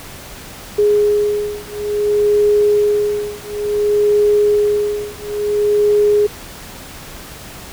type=beating tone pair; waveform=sine; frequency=415.3 / 415.87 Hz; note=G#4 / G#4; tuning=0 / +2 cents; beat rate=0.57 Hz; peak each=-15 dBFS; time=0.78-6.27 s; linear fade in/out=10 ms; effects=pink hiss -34 dBFS RMS until 7.72 s